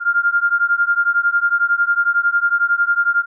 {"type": "beating tone pair", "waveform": "sine", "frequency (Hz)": [1396.9, 1407.9], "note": ["F6", "F6"], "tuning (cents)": [0, 14], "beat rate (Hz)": 11, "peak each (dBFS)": [-16, -17], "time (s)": [0, 3.26], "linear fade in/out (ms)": 50, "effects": []}